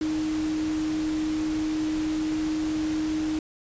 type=tone in noise; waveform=sine; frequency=311.1 Hz; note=D#4; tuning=in tune; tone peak=-24 dBFS; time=0.01-3.39 s; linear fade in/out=2 ms; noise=pink; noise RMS=-38 dBFS; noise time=0.01-3.39 s; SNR=+11 dB; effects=resampled to 16000 Hz